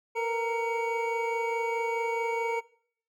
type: tone cluster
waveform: triangle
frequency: 459 / 483.7 / 928 / 2252 Hz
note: A#4 / B4 / A#5 / C#7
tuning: -27 / -36 / -8 / +27 cents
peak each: -28 / -37 / -30 / -34 dBFS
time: 0.15-2.61 s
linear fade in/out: 20 ms
effects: noise-tail reverb RT60 0.6 s tail -22 dB re dry